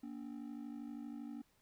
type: ring-modulated tone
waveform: triangle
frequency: 261.6 Hz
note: C4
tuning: in tune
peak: -39 dBFS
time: 0.03-1.42 s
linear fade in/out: 5 ms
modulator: 26.3 Hz
effects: pink hiss -74 dBFS RMS until 1.61 s